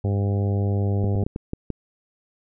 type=harmonic tone; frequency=100.3 Hz; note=G2; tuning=40 cents sharp; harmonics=1 / 2 / 3 / 4 / 5 / 6 / 7 / 8; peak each=-20 / -29 / -34 / -32 / -35 / -40 / -40 / -43 dBFS; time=0.04-1.24 s; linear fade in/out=5 ms
type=clicks; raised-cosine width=3 ms; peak=-14 dBFS; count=7; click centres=1.043 / 1.156 / 1.232 / 1.265 / 1.361 / 1.534 / 1.703 s
effects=none

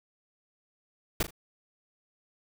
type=noise with echo; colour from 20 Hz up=pink; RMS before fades=-26 dBFS; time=1.2-1.23 s; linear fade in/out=5 ms; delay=39 ms; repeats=2; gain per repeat=-11 dB; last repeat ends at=1.308 s; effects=none

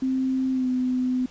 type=tone with pitch glide; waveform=sine; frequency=261.6 to 253.7 Hz; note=C4 to B3; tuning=0 to +47 cents; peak=-21 dBFS; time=0.02-1.26 s; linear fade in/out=5 ms; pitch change=-53 cents; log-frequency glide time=0.52-0.68 s; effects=pink hiss -50 dBFS RMS until 1.3 s + resampled to 16000 Hz

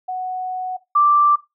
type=tone pair in turn; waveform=sine; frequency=740 / 1174.7 Hz; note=F#5 / D6; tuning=0 / 0 cents; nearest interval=minor sixth; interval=800 cents; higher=second; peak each=-22 / -11 dBFS; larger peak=second; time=0.08-0.77 / 0.95-1.36 s; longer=first; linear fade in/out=10 ms; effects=noise-tail reverb RT60 0.2 s tail -17 dB re dry

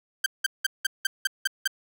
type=tone bursts; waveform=sawtooth; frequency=1568 Hz; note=G6; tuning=in tune; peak=-17 dBFS; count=8; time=0.24-1.676 s; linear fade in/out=5 ms; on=22 ms; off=180 ms; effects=none

